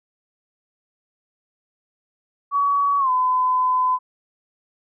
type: tone with pitch glide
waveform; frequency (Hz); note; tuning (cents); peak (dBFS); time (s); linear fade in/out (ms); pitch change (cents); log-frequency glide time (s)
sine; 1131 to 1013.4; C#6 to B5; +34 to +44; -16; 2.51-3.99; 50; -190; 2.99-3.1
effects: none